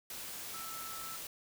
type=tone in noise; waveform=sine; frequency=1318.5 Hz; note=E6; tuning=in tune; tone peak=-46 dBFS; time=0.54-1.16 s; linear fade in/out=2 ms; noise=white; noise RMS=-44 dBFS; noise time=0.1-1.27 s; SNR=-5 dB; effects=none